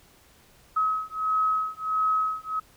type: beating tone pair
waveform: sine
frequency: 1277 / 1278.5 Hz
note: D#6 / D#6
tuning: +45 / +47 cents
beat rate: 1.5 Hz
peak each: -26 dBFS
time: 0.76-2.6 s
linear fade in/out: 10 ms
effects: pink hiss -57 dBFS RMS until 2.76 s